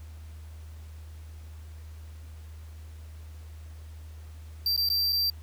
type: tone with dropouts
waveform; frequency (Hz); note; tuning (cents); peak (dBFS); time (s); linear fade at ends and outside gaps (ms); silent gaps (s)
square; 4699; D8; 0; -24; 4.66-5.3; 2; 4.764-4.776 / 4.889-4.9 / 5.124-5.128
effects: added 78 Hz sine -41 dBFS peak until 5.42 s + pink hiss -58 dBFS RMS until 5.42 s